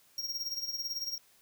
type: tone with tremolo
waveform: square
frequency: 5588 Hz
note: F8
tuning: in tune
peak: -32 dBFS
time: 0.18-1.18 s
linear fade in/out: 2 ms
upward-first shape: sine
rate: 18 Hz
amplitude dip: 70%
effects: white hiss -64 dBFS RMS until 1.41 s